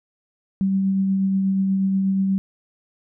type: tone with tremolo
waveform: sine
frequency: 192.9 Hz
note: G3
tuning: 28 cents flat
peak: -16 dBFS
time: 0.61-2.38 s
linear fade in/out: 0 ms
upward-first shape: triangle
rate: 8.3 Hz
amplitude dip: 25%
effects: none